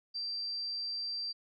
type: tone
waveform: sine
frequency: 4699 Hz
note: D8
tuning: in tune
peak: -34 dBFS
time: 0.14-1.33 s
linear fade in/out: 20 ms
effects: MP3 48 kbps